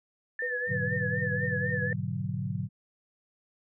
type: tone with vibrato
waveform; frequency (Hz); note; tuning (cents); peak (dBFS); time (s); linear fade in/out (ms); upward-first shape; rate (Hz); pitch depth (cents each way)
sine; 1751; A6; -9; -30; 0.39-1.93; 2; triangle; 4; 90
type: tone with tremolo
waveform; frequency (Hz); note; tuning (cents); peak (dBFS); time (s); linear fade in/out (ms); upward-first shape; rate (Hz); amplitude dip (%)
sine; 493.9; B4; 0; -31; 0.42-1.93; 2; sine; 10; 75
type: chord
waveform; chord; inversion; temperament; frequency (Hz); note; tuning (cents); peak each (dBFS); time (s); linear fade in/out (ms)
sine; G# half-diminished seventh; none; equal; 103.83 / 123.47 / 146.83 / 185; G#2 / B2 / D3 / F#3; 0 / 0 / 0 / 0; -35; 0.67-2.69; 50
effects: none